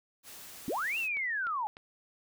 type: noise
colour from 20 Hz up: white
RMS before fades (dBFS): -48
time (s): 0.23-1.09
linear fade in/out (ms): 50
type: linear two-way sweep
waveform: sine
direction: up then down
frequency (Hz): 200 to 2794 to 812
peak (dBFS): -30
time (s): 0.68-1.67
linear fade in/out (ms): 0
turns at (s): 0.98
type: click train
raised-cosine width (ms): 0.3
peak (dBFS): -31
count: 3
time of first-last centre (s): 1.17-1.769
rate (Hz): 3.34
effects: none